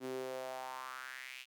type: tone with high-pass filter sweep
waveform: sawtooth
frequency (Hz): 129.6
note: C3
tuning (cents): -16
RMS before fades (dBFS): -44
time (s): 0-1.46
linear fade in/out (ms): 50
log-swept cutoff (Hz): 300 to 2800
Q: 4
effects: none